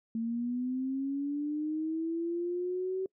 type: linear sweep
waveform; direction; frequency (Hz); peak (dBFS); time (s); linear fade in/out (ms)
sine; up; 224.7 to 381.2; -30; 0.15-3.06; 2
effects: noise-tail reverb RT60 0.1 s tail -26 dB re dry